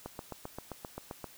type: click train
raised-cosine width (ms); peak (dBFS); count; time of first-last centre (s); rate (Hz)
1; -25; 10; 0.06-1.243; 7.61
effects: white hiss -55 dBFS RMS until 1.37 s